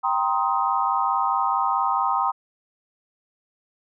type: chord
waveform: sine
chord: C minor seventh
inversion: second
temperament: just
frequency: 784.9 / 941.9 / 1046.5 / 1255.8 Hz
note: G5 / Bb5 / C6 / Eb6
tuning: +2 / +18 / 0 / +16 cents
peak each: -25 dBFS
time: 0.03-2.32 s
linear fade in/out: 20 ms
effects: none